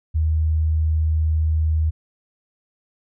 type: tone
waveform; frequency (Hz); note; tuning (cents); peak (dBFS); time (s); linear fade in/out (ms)
sine; 78.7; D#2; +20; -16; 0.14-1.91; 20
effects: none